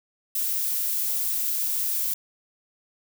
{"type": "noise", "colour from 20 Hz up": "violet", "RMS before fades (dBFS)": -26, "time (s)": [0.35, 2.14], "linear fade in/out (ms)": 5, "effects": []}